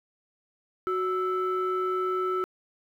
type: tone pair together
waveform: sine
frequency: 369.8 / 1317.8 Hz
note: F#4 / E6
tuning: -1 / -1 cents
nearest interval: octave + minor seventh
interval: 2200 cents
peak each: -26 / -27 dBFS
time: 0.87-2.44 s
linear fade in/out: 0 ms
effects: tanh soft clip ceiling -20 dBFS + 10-bit